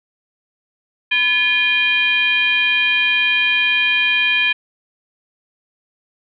sine tone with frequency modulation, 2439 Hz, D#7, 35 cents flat, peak -13 dBFS, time 1.11-4.53 s, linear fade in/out 10 ms, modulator 720 Hz, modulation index 0.96, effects none

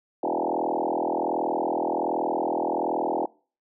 sine tone with frequency modulation, 591 Hz, D5, 11 cents sharp, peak -23 dBFS, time 0.23-3.26 s, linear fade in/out 5 ms, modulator 41.3 Hz, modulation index 7.4, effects noise-tail reverb RT60 0.4 s tail -24 dB re dry

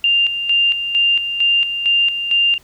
sine tone with tremolo, 2794 Hz, F7, in tune, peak -11 dBFS, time 0.04-2.58 s, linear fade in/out 2 ms, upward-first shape square, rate 2.2 Hz, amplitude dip 60%, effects pink hiss -51 dBFS RMS until 2.63 s

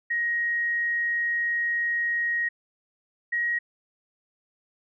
sine tone pair in turn, 1883 / 1893.9 Hz, A#6 / A#6, +17 / +27 cents, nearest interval unison, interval 10 cents, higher second, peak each -23 dBFS, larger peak neither, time 0.1-2.49 / 3.32-3.59 s, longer first, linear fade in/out 10 ms, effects none

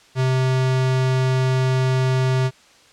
square tone, 130 Hz, C3, 11 cents flat, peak -17 dBFS, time 0.15-2.51 s, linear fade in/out 50 ms, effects white hiss -51 dBFS RMS until 2.92 s + low-pass 6000 Hz 12 dB/octave

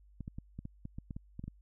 clicks, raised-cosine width 5 ms, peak -29 dBFS, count 12, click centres 0.207 / 0.279 / 0.385 / 0.59 / 0.654 / 0.854 / 0.985 / 1.108 / 1.165 / 1.394 / 1.44 / 1.48 s, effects added 50 Hz sine -58 dBFS peak until 1.61 s

